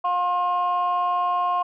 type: tone pair together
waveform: sine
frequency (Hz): 712.8 / 1068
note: F5 / C6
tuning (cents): +35 / +35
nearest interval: perfect fifth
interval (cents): 700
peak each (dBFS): -22 / -20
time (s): 0.04-1.63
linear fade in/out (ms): 10
effects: tanh soft clip ceiling -16 dBFS